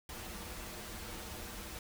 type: noise with comb filter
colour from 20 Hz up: pink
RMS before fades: -45 dBFS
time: 0.09-1.79 s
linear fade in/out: 2 ms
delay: 7.3 ms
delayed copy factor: -0.7
effects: none